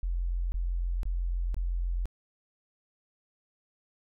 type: tone bursts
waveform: sine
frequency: 43.65 Hz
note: F1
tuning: in tune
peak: -27 dBFS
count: 4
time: 0.03-2.056 s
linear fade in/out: 0 ms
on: 490 ms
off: 22 ms
effects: none